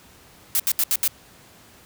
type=noise bursts; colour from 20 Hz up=blue; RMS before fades=-20 dBFS; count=5; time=0.55-1.077 s; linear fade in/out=0 ms; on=47 ms; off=73 ms; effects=pink hiss -50 dBFS RMS until 1.85 s + high-pass 60 Hz 12 dB/octave